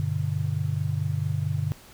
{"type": "chord", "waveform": "sine", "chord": "G major", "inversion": "none", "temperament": "just", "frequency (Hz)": [98, 122.5, 147], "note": ["G2", "B2", "D3"], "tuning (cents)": [0, -14, 2], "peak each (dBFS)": [-28, -31, -27], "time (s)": [0, 1.72], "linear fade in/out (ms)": 0, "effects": ["pink hiss -50 dBFS RMS until 1.93 s"]}